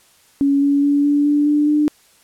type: tone with pitch steps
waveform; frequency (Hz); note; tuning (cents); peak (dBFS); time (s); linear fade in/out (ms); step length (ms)
sine; 279.8 / 282.9 / 286 / 289.2 / 292.4 / 295.6 / 298.8; C#4 / C#4 / D4 / D4 / D4 / D4 / D4; +16 / +35 / -46 / -27 / -7 / +11 / +30; -12; 0.41-1.88; 0; 210
effects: white hiss -53 dBFS RMS until 2.23 s + low-pass 12000 Hz 12 dB/octave